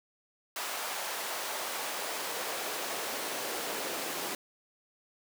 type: noise with high-pass filter sweep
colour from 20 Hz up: pink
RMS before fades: -36 dBFS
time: 0.56-4.35 s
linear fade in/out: 2 ms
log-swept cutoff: 740 to 360 Hz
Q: 1.1
effects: none